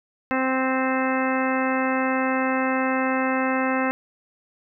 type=harmonic tone; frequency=261.4 Hz; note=C4; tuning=1 cent flat; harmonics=1 / 2 / 3 / 4 / 5 / 6 / 7 / 8 / 10; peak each=-24 / -27 / -29 / -30 / -31 / -32 / -32 / -33 / -34 dBFS; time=0.31-3.91 s; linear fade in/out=0 ms; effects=none